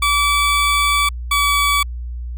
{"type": "tone pair in turn", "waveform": "20% pulse", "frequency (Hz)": [1152, 1144], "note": ["D6", "D6"], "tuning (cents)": [-34, -46], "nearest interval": "unison", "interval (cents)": 12, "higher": "first", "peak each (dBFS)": -9, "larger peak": "neither", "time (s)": [[0.02, 1.09], [1.31, 1.83]], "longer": "first", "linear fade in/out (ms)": 5, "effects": ["added 60 Hz sine -24 dBFS peak until 2.37 s"]}